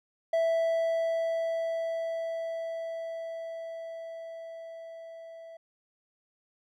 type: tone with level ramp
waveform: triangle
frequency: 659.3 Hz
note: E5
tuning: in tune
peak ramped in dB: -21 to -42 dBFS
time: 0.33-5.57 s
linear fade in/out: 5 ms
effects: none